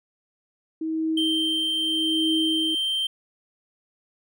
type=tone with tremolo; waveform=sine; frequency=319.2 Hz; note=D#4; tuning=44 cents sharp; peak=-21 dBFS; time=0.81-2.75 s; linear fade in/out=5 ms; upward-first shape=triangle; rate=0.82 Hz; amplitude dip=85%
type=tone; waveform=triangle; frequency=3136 Hz; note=G7; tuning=in tune; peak=-21 dBFS; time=1.17-3.07 s; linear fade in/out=5 ms
effects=none